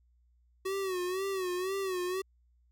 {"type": "tone with vibrato", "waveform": "square", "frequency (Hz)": 374.6, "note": "F#4", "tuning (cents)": 21, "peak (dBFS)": -32, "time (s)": [0.65, 2.22], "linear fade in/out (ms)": 10, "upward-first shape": "sine", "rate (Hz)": 2, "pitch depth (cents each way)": 84, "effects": ["added 60 Hz sine -64 dBFS peak until 2.71 s"]}